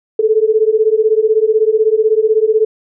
sine beating tone pair, 428.9 / 444.9 Hz, A4 / A4, -44 / +19 cents, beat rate 16 Hz, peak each -12 dBFS, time 0.19-2.65 s, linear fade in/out 5 ms, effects none

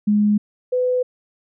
sine tone pair in turn, 208.5 / 501.8 Hz, G#3 / B4, +7 / +28 cents, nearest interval octave + minor third, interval 1521 cents, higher second, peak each -13 / -16 dBFS, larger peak first, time 0.07-0.38 / 0.72-1.03 s, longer neither, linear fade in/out 10 ms, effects none

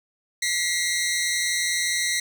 15% pulse tone pair together, 1934 / 2105 Hz, B6 / C7, -37 / +10 cents, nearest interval minor second, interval 147 cents, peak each -19 dBFS, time 0.42-2.2 s, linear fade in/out 5 ms, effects none

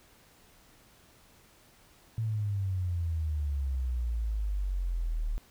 sine exponential sweep, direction down, 113.9 to 36.91 Hz, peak -28 dBFS, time 2.18-5.38 s, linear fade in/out 0 ms, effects pink hiss -60 dBFS RMS until 5.5 s

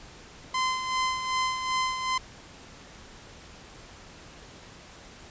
sawtooth tone with tremolo, 1032 Hz, C6, 24 cents flat, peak -20 dBFS, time 0.54-2.18 s, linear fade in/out 5 ms, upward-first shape sine, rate 2.6 Hz, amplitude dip 55%, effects pink hiss -48 dBFS RMS until 5.3 s + resampled to 16000 Hz

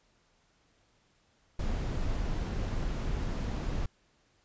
brown noise, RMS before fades -32 dBFS, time 1.59-3.86 s, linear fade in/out 5 ms, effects pink hiss -69 dBFS RMS until 4.44 s + resampled to 16000 Hz

